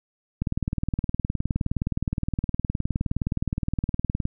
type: click train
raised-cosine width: 5 ms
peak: -12 dBFS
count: 75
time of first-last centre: 0.42-4.254 s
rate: 19.3 Hz
effects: none